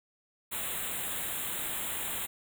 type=band-stop noise; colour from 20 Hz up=white; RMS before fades=-35 dBFS; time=0.51-2.27 s; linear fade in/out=20 ms; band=3900 to 7100 Hz; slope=96 dB/octave; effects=none